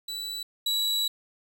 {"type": "tone pair in turn", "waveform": "40% pulse", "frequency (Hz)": [3951, 3912], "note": ["B7", "B7"], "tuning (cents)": [0, -17], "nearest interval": "unison", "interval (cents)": 17, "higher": "first", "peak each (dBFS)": [-31, -23], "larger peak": "second", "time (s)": [[0.08, 0.43], [0.66, 1.08]], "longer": "second", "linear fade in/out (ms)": 5, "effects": []}